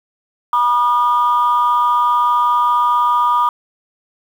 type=tone pair together; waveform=sine; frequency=969.2 / 1214 Hz; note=B5 / D#6; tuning=-33 / -43 cents; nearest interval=major third; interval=390 cents; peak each=-13 dBFS; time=0.53-3.49 s; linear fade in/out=2 ms; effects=tanh soft clip ceiling -6 dBFS + 7-bit